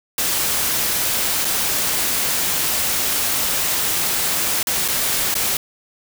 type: noise with dropouts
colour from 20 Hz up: white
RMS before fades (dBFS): -20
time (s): 0.18-5.57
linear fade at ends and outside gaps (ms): 2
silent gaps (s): 1.447-1.451 / 4.629-4.67 / 4.88-4.884 / 5.342-5.352
effects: none